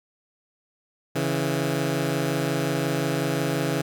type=tone pair together; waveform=15% pulse; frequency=138.59 / 164.19 Hz; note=C#3 / E3; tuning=0 / -7 cents; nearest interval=minor third; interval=293 cents; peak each=-19 / -20 dBFS; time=1.15-3.82 s; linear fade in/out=10 ms; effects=none